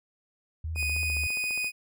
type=tone with vibrato; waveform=sine; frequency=77.78 Hz; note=D#2; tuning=in tune; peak=-30 dBFS; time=0.64-1.27 s; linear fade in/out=5 ms; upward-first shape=triangle; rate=3.3 Hz; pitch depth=81 cents each way
type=tone; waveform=40% pulse; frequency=2489 Hz; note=D#7; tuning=in tune; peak=-27 dBFS; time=0.75-1.72 s; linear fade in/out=50 ms
type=click train; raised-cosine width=1 ms; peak=-31 dBFS; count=14; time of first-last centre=0.76-1.644 s; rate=14.7 Hz
effects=none